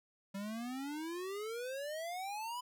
square exponential sweep, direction up, 193.1 to 1006 Hz, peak -40 dBFS, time 0.34-2.61 s, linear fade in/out 10 ms, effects none

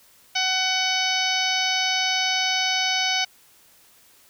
harmonic tone, 750 Hz, F#5, 23 cents sharp, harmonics 1 / 2 / 3 / 4 / 5 / 6 / 7 / 8, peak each -28 / -30 / -26 / -27 / -30 / -31 / -30 / -31 dBFS, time 0.35-3.25 s, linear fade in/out 10 ms, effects white hiss -55 dBFS RMS until 4.29 s

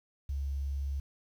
sine tone with quantisation, 69.3 Hz, C#2, in tune, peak -31 dBFS, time 0.29-1 s, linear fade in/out 5 ms, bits 10, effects none

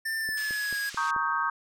square tone with pitch glide, 1788 to 1649.1 Hz, A6 to G#6, +27 to -13 cents, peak -29 dBFS, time 0.05-0.9 s, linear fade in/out 10 ms, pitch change -140 cents, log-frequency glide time 0.19-0.77 s
click train, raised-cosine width 2 ms, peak -30 dBFS, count 5, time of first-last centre 0.29-1.163 s, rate 4.58 Hz
white band-pass noise, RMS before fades -43 dBFS, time 0.37-1.11 s, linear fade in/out 5 ms, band 1200 to 6800 Hz, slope 24 dB/octave
sine chord, Eb dominant seventh, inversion second, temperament equal with one note detuned, 932.3 / 1108.7 / 1256.8 / 1568 Hz, Bb5 / Db6 / Eb6 / G6, 0 / 0 / +17 / 0 cents, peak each -32 / -30 / -30 / -30 dBFS, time 0.97-1.5 s, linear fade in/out 5 ms
effects none

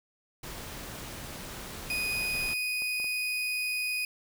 pink noise, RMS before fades -41 dBFS, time 0.43-2.54 s, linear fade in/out 5 ms
35% pulse tone, 2489 Hz, D#7, in tune, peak -27 dBFS, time 1.9-4.05 s, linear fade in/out 2 ms
clicks, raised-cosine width 1 ms, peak -33 dBFS, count 6, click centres 2.024 / 2.252 / 2.353 / 2.821 / 3 / 3.044 s
effects none

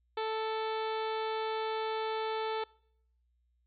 harmonic tone with a mistuned harmonic, 440 Hz, A4, in tune, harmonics 1 / 2 / 3 / 4 / 5 / 6 / 7 / 8 / 9 / 10, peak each -34 / -36 / -42 / -47 / -48 / -51 / -51 / -47 / -52 / -55 dBFS, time 0.17-2.64 s, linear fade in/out 5 ms, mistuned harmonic 5, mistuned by +27 cents, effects noise-tail reverb RT60 0.7 s tail -25 dB re dry + added 60 Hz sine -70 dBFS peak until 3.66 s

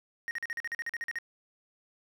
triangle tone bursts, 1867 Hz, A#6, 2 cents sharp, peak -30 dBFS, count 13, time 0.28-1.186 s, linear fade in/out 0 ms, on 30 ms, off 43 ms, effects 11-bit

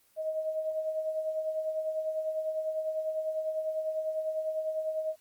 sine tone with tremolo, 629 Hz, D#5, 19 cents sharp, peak -27 dBFS, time 0.16-5.16 s, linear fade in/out 50 ms, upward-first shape triangle, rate 10 Hz, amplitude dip 60%, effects white hiss -66 dBFS RMS until 5.2 s + Opus 24 kbps

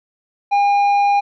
sine tone with tanh clipping, 809 Hz, G#5, 46 cents flat, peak -13 dBFS, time 0.51-1.21 s, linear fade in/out 20 ms, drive 7 dB, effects none

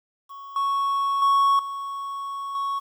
triangle tone with level steps, 1108.7 Hz, C#6, in tune, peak -35 / -19 / -14 / -27 / -22 dBFS, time 0.29-2.8 s, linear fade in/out 20 ms, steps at 0.56 / 1.22 / 1.59 / 2.55 s, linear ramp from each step 2 ms, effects 9-bit

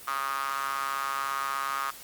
sawtooth tone with high-pass filter, 137.3 Hz, C#3, 16 cents flat, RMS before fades -31 dBFS, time 0.07-1.91 s, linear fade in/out 10 ms, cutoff 1200 Hz, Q 7.1, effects white hiss -46 dBFS RMS until 2.03 s + Opus 32 kbps

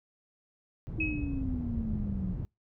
white low-pass noise, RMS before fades -35 dBFS, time 0.87-2.45 s, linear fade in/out 0 ms, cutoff 100 Hz, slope 12 dB/octave
sine exponential sweep, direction down, 320.1 to 180 Hz, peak -33 dBFS, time 0.98-2.34 s, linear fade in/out 5 ms
sine tone with exponential decay, 2556 Hz, D#7, 46 cents sharp, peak -27 dBFS, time 1-1.42 s, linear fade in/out 5 ms, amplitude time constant 90 ms
effects noise-tail reverb RT60 0.2 s tail -26 dB re dry

